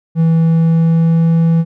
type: tone with pitch glide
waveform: triangle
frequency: 163.6 to 165.12 Hz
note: E3 to E3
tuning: -13 to +3 cents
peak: -6 dBFS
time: 0.15-1.65 s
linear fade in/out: 50 ms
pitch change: +16 cents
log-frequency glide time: 0.35-1.31 s
effects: none